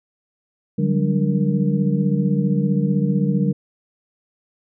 sine tone cluster, 146.9 / 183.5 / 199 / 294.1 / 468.7 Hz, D3 / F#3 / G3 / D4 / A#4, +1 / -14 / +26 / +3 / +9 cents, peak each -21 / -21 / -20 / -28 / -29 dBFS, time 0.78-3.53 s, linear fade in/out 10 ms, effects none

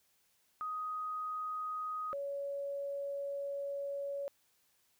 sine tone pair in turn, 1251 / 561.5 Hz, D#6 / C#5, +9 / +22 cents, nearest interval octave + major second, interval 1387 cents, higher first, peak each -36 / -36 dBFS, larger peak neither, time 0.61-2.13 / 2.13-4.28 s, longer second, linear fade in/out 0 ms, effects white hiss -73 dBFS RMS until 4.99 s

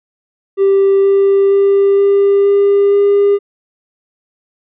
triangle tone with pitch steps, 392 / 394.3 / 396.6 / 398.9 / 401.2 / 403.5 Hz, G4 / G4 / G4 / G4 / G4 / G#4, 0 / +10 / +20 / +30 / +40 / -50 cents, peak -4 dBFS, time 0.57-3.39 s, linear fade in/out 50 ms, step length 470 ms, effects tanh soft clip ceiling -3 dBFS + resampled to 8000 Hz

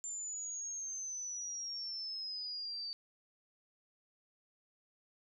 sine exponential sweep, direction down, 7240 to 4585 Hz, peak -39 dBFS, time 0.04-2.93 s, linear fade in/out 0 ms, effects none

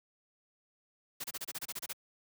white noise bursts, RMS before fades -39 dBFS, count 11, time 1.2-1.931 s, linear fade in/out 10 ms, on 41 ms, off 28 ms, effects high-pass 100 Hz 12 dB/octave

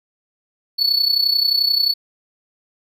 triangle tone with amplitude modulation, 4435 Hz, C#8, in tune, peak -10 dBFS, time 0.78-1.94 s, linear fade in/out 20 ms, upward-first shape sine, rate 31.4 Hz, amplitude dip 75%, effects none

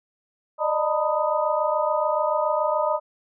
sine tone cluster, 590 / 617 / 906 / 984 / 1245 Hz, D5 / D#5 / A#5 / B5 / D#6, +8 / -15 / -50 / -7 / +1 cents, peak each -27 / -24 / -28 / -27 / -28 dBFS, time 0.58-3 s, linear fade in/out 50 ms, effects none

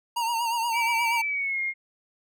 square tone with vibrato, 929 Hz, A#5, 6 cents flat, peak -25 dBFS, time 0.16-1.22 s, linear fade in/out 10 ms, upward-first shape triangle, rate 8.4 Hz, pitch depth 68 cents each way
sine tone with pitch glide, 2314 to 2134 Hz, D7 to C7, -26 to +34 cents, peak -25 dBFS, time 0.72-1.74 s, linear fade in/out 50 ms, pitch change -140 cents, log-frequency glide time 1.26-1.6 s
effects none

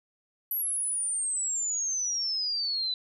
sine exponential sweep, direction down, 11840 to 3969 Hz, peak -27 dBFS, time 0.51-2.94 s, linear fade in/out 2 ms, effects none

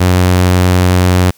sawtooth tone, 90.8 Hz, F#2, 32 cents flat, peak -3 dBFS, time 0-1.31 s, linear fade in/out 10 ms, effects white hiss -48 dBFS RMS until 1.37 s

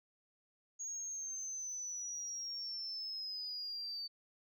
sine linear sweep, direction down, 6645 to 4564 Hz, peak -39 dBFS, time 0.79-4.08 s, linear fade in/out 20 ms, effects tanh soft clip ceiling -35 dBFS

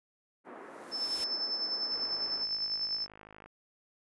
pink band-pass noise, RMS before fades -48 dBFS, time 0.44-2.46 s, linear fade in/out 50 ms, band 260 to 1700 Hz, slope 24 dB/octave
white noise with exponential growth, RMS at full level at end -40 dBFS, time 0.45-1.24 s, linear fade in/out 0 ms, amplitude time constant 170 ms
sine tone with tremolo, 5274 Hz, E8, in tune, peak -29 dBFS, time 0.91-3.07 s, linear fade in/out 50 ms, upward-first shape sine, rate 10 Hz, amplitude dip 50%
click train, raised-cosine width 0.5 ms, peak -35 dBFS, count 82, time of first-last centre 1.92-3.46 s, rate 52.6 Hz
effects resampled to 24000 Hz

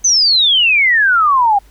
sine exponential sweep, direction down, 6272 to 781 Hz, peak -8 dBFS, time 0.04-1.59 s, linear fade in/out 10 ms, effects added 50 Hz sine -43 dBFS peak until 1.7 s + pink hiss -51 dBFS RMS until 1.7 s

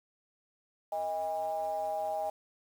triangle ring-modulated tone, 89.7 Hz, F2, 47 cents sharp, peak -26 dBFS, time 0.92-2.3 s, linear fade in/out 5 ms, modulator 720 Hz, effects 9-bit

